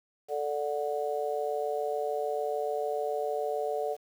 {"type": "harmonic tone", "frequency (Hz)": 146.83, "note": "D3", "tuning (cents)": 0, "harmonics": [3, 4, 5], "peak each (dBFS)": [-32, -33, -34], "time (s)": [0.28, 3.97], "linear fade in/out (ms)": 50, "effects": ["9-bit"]}